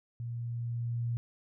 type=tone with level ramp; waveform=sine; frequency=118.2 Hz; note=A#2; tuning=24 cents sharp; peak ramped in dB=-35 to -29 dBFS; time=0.2-1.17 s; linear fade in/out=0 ms; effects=none